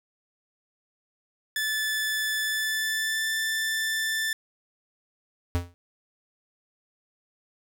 sawtooth tone with pitch glide, 1742 to 1768.4 Hz, A6 to A6, -18 to +8 cents, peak -22 dBFS, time 1.56-4.33 s, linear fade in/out 2 ms, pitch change +26 cents, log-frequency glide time 2.41-3.32 s
square tone with exponential decay, 87.31 Hz, F2, in tune, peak -20 dBFS, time 5.55-5.74 s, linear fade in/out 0 ms, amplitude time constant 40 ms
effects none

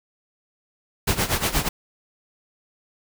pink noise with tremolo, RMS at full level -20 dBFS, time 1.07-1.69 s, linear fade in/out 10 ms, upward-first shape sine, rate 8.4 Hz, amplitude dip 80%, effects none

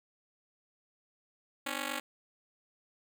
5% pulse ring-modulated tone, 277.2 Hz, C#4, in tune, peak -20 dBFS, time 1.66-2 s, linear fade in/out 5 ms, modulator 24.2 Hz, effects none

